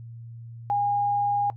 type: tone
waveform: sine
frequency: 815 Hz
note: G#5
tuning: 33 cents flat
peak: -21 dBFS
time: 0.7-1.5 s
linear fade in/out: 0 ms
effects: noise-tail reverb RT60 0.1 s tail -18 dB re dry + added 116 Hz sine -38 dBFS peak until 1.56 s